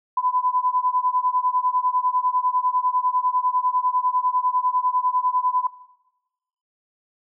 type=beating tone pair; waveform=sine; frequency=998 / 1008 Hz; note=B5 / B5; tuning=+18 / +35 cents; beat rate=10 Hz; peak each=-22 dBFS; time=0.17-5.67 s; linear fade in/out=5 ms; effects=noise-tail reverb RT60 1.0 s tail -19 dB re dry